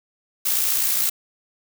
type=noise with amplitude modulation; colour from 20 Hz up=blue; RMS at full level=-19 dBFS; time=0.45-1.1 s; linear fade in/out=10 ms; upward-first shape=sine; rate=59.8 Hz; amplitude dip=45%; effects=none